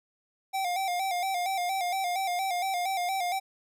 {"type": "tone with vibrato", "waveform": "square", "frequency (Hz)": 740, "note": "F#5", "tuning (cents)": 0, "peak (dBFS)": -28, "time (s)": [0.53, 3.4], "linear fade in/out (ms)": 20, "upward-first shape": "square", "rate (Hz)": 4.3, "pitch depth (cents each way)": 74, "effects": []}